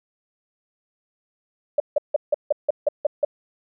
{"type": "tone bursts", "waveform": "sine", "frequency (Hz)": 587.3, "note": "D5", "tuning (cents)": 0, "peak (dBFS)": -14, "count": 9, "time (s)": [1.78, 3.249], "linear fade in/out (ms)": 5, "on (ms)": 21, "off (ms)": 160, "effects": []}